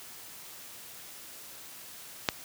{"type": "click", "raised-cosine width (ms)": 0.2, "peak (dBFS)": -6, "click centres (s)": 2.288, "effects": ["white hiss -47 dBFS RMS until 2.44 s", "high-pass 60 Hz 12 dB/octave"]}